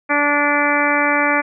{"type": "harmonic tone", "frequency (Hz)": 290.7, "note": "D4", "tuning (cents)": -18, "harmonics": [1, 2, 3, 4, 5, 6, 7, 8], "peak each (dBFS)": [-22, -22, -22, -22, -22, -22, -22, -22], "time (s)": [0.09, 1.42], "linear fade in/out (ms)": 20, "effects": []}